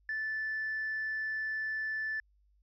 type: tone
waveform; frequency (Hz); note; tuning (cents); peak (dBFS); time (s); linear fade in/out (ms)
sine; 1753; A6; -7; -31; 0.09-2.2; 2
effects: tanh soft clip ceiling -29 dBFS + added 50 Hz sine -65 dBFS peak until 2.62 s